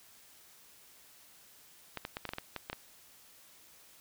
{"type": "clicks", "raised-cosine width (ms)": 0.3, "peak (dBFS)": -21, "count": 10, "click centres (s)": [1.973, 2.051, 2.169, 2.253, 2.291, 2.335, 2.384, 2.563, 2.699, 2.73], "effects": ["white hiss -59 dBFS RMS until 4 s"]}